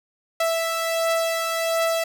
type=beating tone pair; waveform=sawtooth; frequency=659.3 / 660.7 Hz; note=E5 / E5; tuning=0 / +4 cents; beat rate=1.4 Hz; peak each=-18 / -25 dBFS; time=0.4-2.04 s; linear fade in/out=5 ms; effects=none